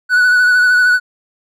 triangle tone with vibrato, 1480 Hz, F#6, in tune, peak -6 dBFS, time 0.09-1 s, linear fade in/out 50 ms, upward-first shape sine, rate 13 Hz, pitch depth 26 cents each way, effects none

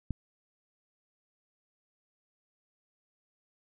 click, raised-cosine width 5 ms, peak -20 dBFS, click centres 0.107 s, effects none

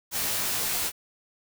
white noise with comb filter, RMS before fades -28 dBFS, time 0.11-0.92 s, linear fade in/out 50 ms, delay 17 ms, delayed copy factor -0.65, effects none

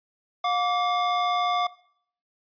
square tone pair together, 714 / 1158.6 Hz, F5 / D6, +38 / -24 cents, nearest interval minor sixth, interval 838 cents, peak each -26 dBFS, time 0.44-1.67 s, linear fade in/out 5 ms, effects noise-tail reverb RT60 0.6 s tail -19 dB re dry + resampled to 11025 Hz

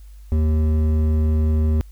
sine tone with hard clipping, 77.78 Hz, D#2, in tune, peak -17 dBFS, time 0.32-1.81 s, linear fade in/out 0 ms, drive 10 dB, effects added 50 Hz sine -38 dBFS peak until 1.91 s + white hiss -59 dBFS RMS until 1.91 s

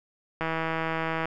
click train, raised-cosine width 0.5 ms, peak -14 dBFS, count 138, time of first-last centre 0.41-1.256 s, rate 162 Hz, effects none

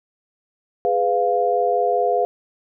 sine chord, F diminished, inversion first, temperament equal with one note detuned, 415.3 / 500.2 / 698.5 Hz, Ab4 / Cb5 / F5, 0 / +22 / 0 cents, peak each -22 / -21 / -19 dBFS, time 0.85-2.25 s, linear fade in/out 0 ms, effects none

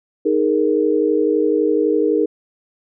sine chord, D# suspended fourth, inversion none, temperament just, 311.1 / 414.8 / 466.7 Hz, D#4 / G#4 / A#4, 0 / -2 / +2 cents, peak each -18 dBFS, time 0.25-2.26 s, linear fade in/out 10 ms, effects none

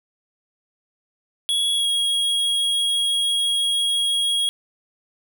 square tone with pitch glide, 3352 to 3298 Hz, G#7 to G#7, +15 to -13 cents, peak -19 dBFS, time 1.49-4.49 s, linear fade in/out 0 ms, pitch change -28 cents, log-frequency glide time 1.74-1.87 s, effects none

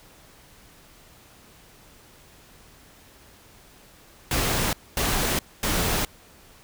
pink noise bursts, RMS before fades -24 dBFS, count 3, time 4.31-6.05 s, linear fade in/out 2 ms, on 420 ms, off 240 ms, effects pink hiss -52 dBFS RMS until 6.63 s

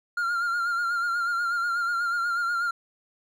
triangle tone with vibrato, 1397 Hz, F6, in tune, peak -22 dBFS, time 0.17-2.71 s, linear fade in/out 5 ms, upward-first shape sine, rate 8.2 Hz, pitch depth 43 cents each way, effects none

